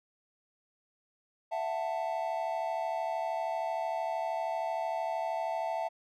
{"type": "tone cluster", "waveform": "triangle", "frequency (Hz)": [664, 737, 884], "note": ["E5", "F#5", "A5"], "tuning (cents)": [12, -7, 8], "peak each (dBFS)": [-32, -35, -34], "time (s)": [1.51, 5.89], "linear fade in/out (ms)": 20, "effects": []}